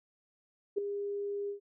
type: tone with ADSR envelope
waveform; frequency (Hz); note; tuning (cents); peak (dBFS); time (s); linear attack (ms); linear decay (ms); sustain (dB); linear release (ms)
sine; 404.8; G#4; -44; -24; 0.76-1.6; 22; 4; -9; 110
effects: none